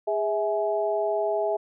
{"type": "tone cluster", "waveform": "sine", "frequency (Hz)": [411.7, 651, 839], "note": ["G#4", "E5", "G#5"], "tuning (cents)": [-15, -22, 17], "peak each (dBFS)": [-27, -25, -31], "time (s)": [0.07, 1.57], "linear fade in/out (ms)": 10, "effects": []}